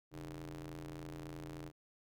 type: ring-modulated tone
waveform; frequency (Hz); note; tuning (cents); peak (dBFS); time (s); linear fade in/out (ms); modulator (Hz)
sawtooth; 83.3; E2; +19; -38; 0.11-1.72; 50; 223
effects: none